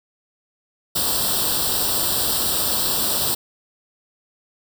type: noise with comb filter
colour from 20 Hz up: white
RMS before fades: -21 dBFS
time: 0.95-3.35 s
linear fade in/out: 10 ms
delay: 0.23 ms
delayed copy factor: +0.85
effects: none